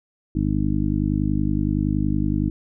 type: harmonic tone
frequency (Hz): 50.7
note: G#1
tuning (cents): -41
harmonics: 1 / 2 / 3 / 4 / 5 / 6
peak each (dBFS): -26 / -26 / -26 / -26 / -26 / -26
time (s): 0.35-2.5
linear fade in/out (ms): 5
effects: none